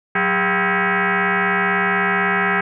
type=tone with frequency modulation; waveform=sine; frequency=185 Hz; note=F#3; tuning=in tune; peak=-15 dBFS; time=0.15-2.61 s; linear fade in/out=5 ms; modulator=294 Hz; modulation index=6.9; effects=none